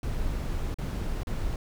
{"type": "noise with dropouts", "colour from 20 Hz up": "brown", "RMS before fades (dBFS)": -30, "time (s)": [0.03, 1.56], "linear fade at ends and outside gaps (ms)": 2, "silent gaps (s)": [[0.743, 0.785], [1.233, 1.27]], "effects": []}